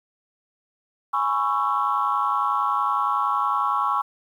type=chord; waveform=sine; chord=C# minor seventh; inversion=second; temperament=just; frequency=831.5 / 997.9 / 1108.7 / 1330.5 Hz; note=G#5 / B5 / C#6 / E6; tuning=+2 / +18 / 0 / +16 cents; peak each=-27 / -27 / -22 / -26 dBFS; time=1.13-4.02 s; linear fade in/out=10 ms; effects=tanh soft clip ceiling -11 dBFS + 9-bit